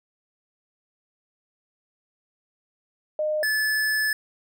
sine / square tone pair in turn, 612 / 1731 Hz, D#5 / A6, -29 / -29 cents, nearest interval octave + tritone, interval 1800 cents, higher second, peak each -22 dBFS, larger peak neither, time 3.19-3.43 / 3.43-4.13 s, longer second, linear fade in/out 2 ms, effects none

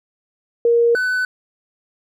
sine / triangle tone pair in turn, 469.5 / 1501.8 Hz, A#4 / F#6, +12 / +25 cents, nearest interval octave + minor sixth, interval 2013 cents, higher second, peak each -11 / -15 dBFS, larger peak first, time 0.65-0.95 / 0.95-1.25 s, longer neither, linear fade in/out 2 ms, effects none

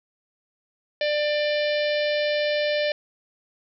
harmonic tone, 594 Hz, D5, 20 cents sharp, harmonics 1 / 3 / 4 / 5 / 6 / 7 / 8 / 9, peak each -22 / -31 / -32 / -34 / -36 / -36 / -39 / -42 dBFS, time 1.01-2.92 s, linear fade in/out 2 ms, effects none

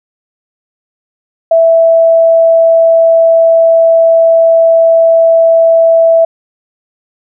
sine tone, 659.3 Hz, E5, in tune, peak -3 dBFS, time 1.51-6.25 s, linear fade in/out 5 ms, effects none

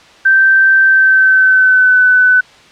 sine tone with pitch glide, 1559 to 1503.3 Hz, G6 to F#6, -10 to +27 cents, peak -5 dBFS, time 0.25-2.41 s, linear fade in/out 10 ms, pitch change -63 cents, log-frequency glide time 0.83-2.01 s, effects white hiss -41 dBFS RMS until 2.71 s + low-pass 4000 Hz 12 dB/octave

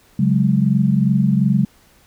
sine chord, C# suspended fourth, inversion none, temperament equal, 138.59 / 185 / 207.7 Hz, C#3 / F#3 / G#3, 0 / 0 / 0 cents, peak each -17 dBFS, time 0.19-1.65 s, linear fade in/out 5 ms, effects pink hiss -53 dBFS RMS until 2.06 s

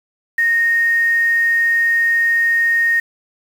sine tone with quantisation, 1853 Hz, A#6, 11 cents flat, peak -12 dBFS, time 0.38-3 s, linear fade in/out 5 ms, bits 6, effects none

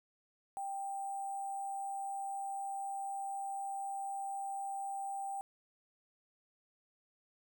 sine tone with sample-and-hold, 787 Hz, G5, 7 cents sharp, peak -37 dBFS, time 0.57-5.41 s, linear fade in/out 0 ms, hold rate 8820 Hz, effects none

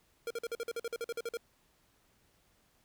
square tone bursts, 466.2 Hz, A#4, in tune, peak -35 dBFS, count 14, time 0.27-1.371 s, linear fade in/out 2 ms, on 35 ms, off 47 ms, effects pink hiss -70 dBFS RMS until 2.84 s

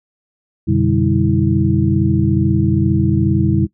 sine tone cluster, 91 / 125.7 / 148 / 199.1 / 323.6 Hz, F#2 / B2 / D3 / G3 / E4, -28 / +31 / +14 / +27 / -32 cents, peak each -18 dBFS, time 0.67-3.67 s, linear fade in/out 20 ms, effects noise-tail reverb RT60 0.1 s tail -19 dB re dry

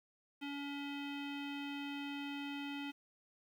square tone with low-pass filter, 283.8 Hz, C#4, 41 cents sharp, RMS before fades -43 dBFS, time 0.41-2.92 s, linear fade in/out 20 ms, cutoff 2900 Hz, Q 4.8, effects 11-bit

